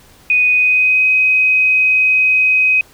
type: tone with pitch glide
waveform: sine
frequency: 2489 to 2521 Hz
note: D#7 to D#7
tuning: 0 to +22 cents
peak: -9 dBFS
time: 0.3-2.81 s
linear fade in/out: 2 ms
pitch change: +22 cents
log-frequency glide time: 0.52-1.04 s
effects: pink hiss -46 dBFS RMS until 2.93 s